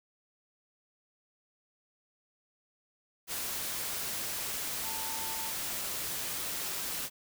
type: tone in noise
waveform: sine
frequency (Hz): 892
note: A5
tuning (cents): +23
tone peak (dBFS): -42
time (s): 4.82-5.53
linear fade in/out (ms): 50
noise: white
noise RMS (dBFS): -36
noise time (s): 3.27-7.1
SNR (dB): -9
effects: none